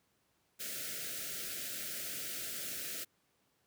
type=band-stop noise; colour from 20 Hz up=white; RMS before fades=-41 dBFS; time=0.59-3.05 s; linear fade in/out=20 ms; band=690 to 1300 Hz; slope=96 dB/octave; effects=pink hiss -75 dBFS RMS until 3.66 s + high-pass 100 Hz 12 dB/octave